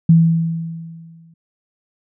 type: tone with exponential decay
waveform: sine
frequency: 164.81 Hz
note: E3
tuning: in tune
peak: -5 dBFS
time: 0.09-1.34 s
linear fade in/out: 5 ms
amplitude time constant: 270 ms
effects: none